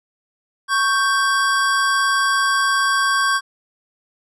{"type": "tone pair together", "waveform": "square", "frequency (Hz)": [1108.7, 1567.9], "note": ["C#6", "G6"], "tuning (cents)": [0, 0], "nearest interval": "tritone", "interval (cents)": 600, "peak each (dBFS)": -19, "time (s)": [0.68, 3.41], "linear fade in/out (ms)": 50, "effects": ["resampled to 24000 Hz"]}